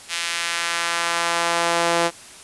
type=tone with high-pass filter sweep; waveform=sawtooth; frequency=169.9 Hz; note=F3; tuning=47 cents flat; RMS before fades=-22 dBFS; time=0.08-2.11 s; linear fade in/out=50 ms; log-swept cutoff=2500 to 500 Hz; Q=1; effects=white hiss -42 dBFS RMS until 2.43 s + resampled to 24000 Hz